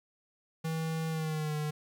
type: tone with pitch glide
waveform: square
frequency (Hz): 161.1 to 151.18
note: E3 to D#3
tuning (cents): -39 to -49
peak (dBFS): -32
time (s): 0.64-1.71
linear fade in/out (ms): 10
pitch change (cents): -110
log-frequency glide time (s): 1.09-1.55
effects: 11-bit